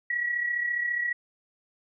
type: tone with amplitude modulation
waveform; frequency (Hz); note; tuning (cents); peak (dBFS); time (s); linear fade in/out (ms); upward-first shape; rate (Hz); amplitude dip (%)
sine; 1925; B6; -45; -23; 0.1-1.13; 5; sine; 34.7; 55
effects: none